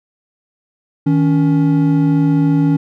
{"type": "tone pair together", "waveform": "triangle", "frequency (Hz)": [157.93, 281.4], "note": ["D#3", "C#4"], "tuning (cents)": [26, 26], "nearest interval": "minor seventh", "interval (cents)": 1000, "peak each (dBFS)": -11, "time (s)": [1.06, 2.77], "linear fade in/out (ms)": 10, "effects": []}